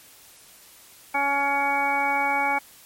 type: harmonic tone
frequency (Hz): 280.8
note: C#4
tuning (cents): +22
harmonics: 1 / 2 / 3 / 4 / 5 / 6 / 8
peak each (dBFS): -35 / -34 / -23 / -33 / -31 / -35 / -25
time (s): 1.14-2.59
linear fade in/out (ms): 10
effects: white hiss -50 dBFS RMS until 2.85 s + MP3 64 kbps